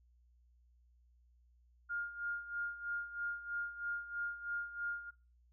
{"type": "tone with tremolo", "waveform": "sine", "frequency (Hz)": 1413, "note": "F6", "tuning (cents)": 20, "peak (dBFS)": -35, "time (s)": [1.89, 5.11], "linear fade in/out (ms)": 20, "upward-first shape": "sine", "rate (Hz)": 3.1, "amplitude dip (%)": 75, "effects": ["noise-tail reverb RT60 0.3 s tail -22 dB re dry", "added 60 Hz sine -65 dBFS peak until 5.52 s"]}